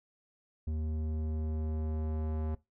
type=tone with low-pass filter sweep; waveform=square; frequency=78 Hz; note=D#2; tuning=5 cents sharp; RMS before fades=-34 dBFS; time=0.67-2.55 s; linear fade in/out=5 ms; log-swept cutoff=260 to 870 Hz; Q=0.7; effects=noise-tail reverb RT60 0.2 s tail -19 dB re dry